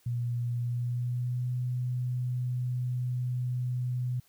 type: tone with pitch glide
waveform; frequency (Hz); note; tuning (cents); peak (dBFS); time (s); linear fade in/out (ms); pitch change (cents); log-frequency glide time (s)
sine; 120.2 to 124.65; B2 to B2; -46 to +16; -28; 0.06-4.2; 5; +62; 0.59-1.52
effects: white hiss -65 dBFS RMS until 4.28 s